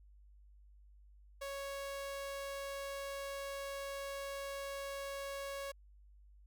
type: tone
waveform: sawtooth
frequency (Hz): 554.4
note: C#5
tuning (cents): 0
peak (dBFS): -37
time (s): 1.41-5.72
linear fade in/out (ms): 10
effects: added 50 Hz sine -58 dBFS peak until 6.46 s